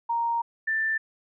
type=tone pair in turn; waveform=sine; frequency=932.3 / 1773.7 Hz; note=A#5 / A6; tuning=0 / +13 cents; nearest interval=major seventh; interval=1113 cents; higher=second; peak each=-23 dBFS; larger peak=neither; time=0.09-0.42 / 0.67-0.98 s; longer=first; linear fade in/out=10 ms; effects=none